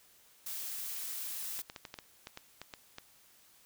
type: noise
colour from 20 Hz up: blue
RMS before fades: -40 dBFS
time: 0.46-1.62 s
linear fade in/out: 5 ms
type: clicks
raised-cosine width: 0.2 ms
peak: -26 dBFS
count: 11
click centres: 1.591 / 1.699 / 1.762 / 1.852 / 1.941 / 1.988 / 2.271 / 2.374 / 2.616 / 2.738 / 2.984 s
effects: white hiss -63 dBFS RMS until 3.65 s